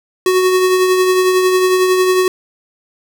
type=tone with tremolo; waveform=square; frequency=370 Hz; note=F#4; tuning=in tune; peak=-9 dBFS; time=0.26-2.28 s; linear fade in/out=2 ms; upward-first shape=triangle; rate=11 Hz; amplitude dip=40%; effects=none